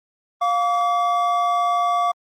triangle tone pair together, 704 / 1147.2 Hz, F5 / D6, +14 / -41 cents, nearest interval minor sixth, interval 845 cents, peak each -18 dBFS, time 0.41-2.12 s, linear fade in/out 10 ms, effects Opus 24 kbps

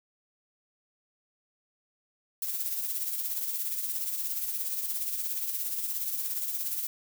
violet noise with tremolo, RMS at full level -30 dBFS, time 2.42-6.87 s, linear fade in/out 2 ms, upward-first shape triangle, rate 17 Hz, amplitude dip 55%, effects none

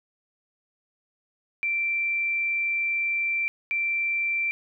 sine tone pair in turn, 2349 / 2349 Hz, D7 / D7, 0 / 0 cents, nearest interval unison, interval 0 cents, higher neither, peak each -23 dBFS, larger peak neither, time 1.63-3.48 / 3.71-4.51 s, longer first, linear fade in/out 0 ms, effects none

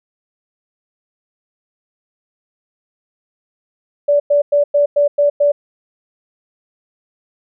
sine tone bursts, 579 Hz, D5, 25 cents flat, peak -9 dBFS, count 7, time 4.08-5.52 s, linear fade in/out 10 ms, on 120 ms, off 100 ms, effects none

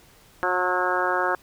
harmonic tone with a mistuned harmonic, 181.1 Hz, F#3, 37 cents flat, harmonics 2 / 3 / 4 / 5 / 6 / 7 / 8 / 9, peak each -29 / -29 / -29 / -29 / -29 / -29 / -29 / -29 dBFS, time 0.43-1.35 s, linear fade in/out 0 ms, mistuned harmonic 7, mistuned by +32 cents, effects pink hiss -54 dBFS RMS until 1.42 s

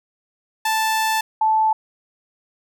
sawtooth / sine tone pair in turn, 880 / 874.4 Hz, A5 / A5, 0 / -11 cents, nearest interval unison, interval 11 cents, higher first, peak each -14 dBFS, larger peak neither, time 0.65-1.21 / 1.41-1.73 s, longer first, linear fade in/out 5 ms, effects none

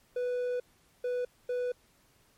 triangle tone bursts at uneven times, 493.9 Hz, B4, in tune, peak -27 dBFS, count 3, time 0.16-0.6 / 1.04-1.25 / 1.49-1.72 s, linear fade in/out 5 ms, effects pink hiss -66 dBFS RMS until 2.37 s + MP3 64 kbps

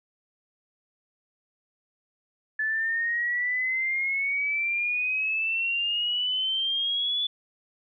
sine exponential sweep, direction up, 1733 to 3467 Hz, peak -24 dBFS, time 2.59-7.27 s, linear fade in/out 5 ms, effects none

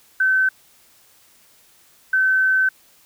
sine tone pair in turn, 1532 / 1532 Hz, G6 / G6, -40 / -40 cents, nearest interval unison, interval 0 cents, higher neither, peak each -14 dBFS, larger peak neither, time 0.2-0.49 / 2.13-2.69 s, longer second, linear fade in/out 5 ms, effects white hiss -54 dBFS RMS until 3.05 s

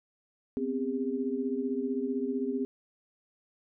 sine tone cluster, 250.3 / 265.9 / 404.1 Hz, B3 / C4 / G#4, +23 / +28 / -47 cents, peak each -33 / -33 / -33 dBFS, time 0.57-2.65 s, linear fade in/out 0 ms, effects none

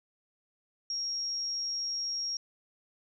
sine tone, 5588 Hz, F8, in tune, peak -31 dBFS, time 0.9-2.37 s, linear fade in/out 2 ms, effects none

